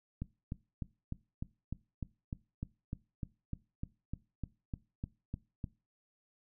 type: click train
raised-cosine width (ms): 5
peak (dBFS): -25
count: 19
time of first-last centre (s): 0.22-5.642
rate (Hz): 3.32
effects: noise-tail reverb RT60 0.3 s tail -20 dB re dry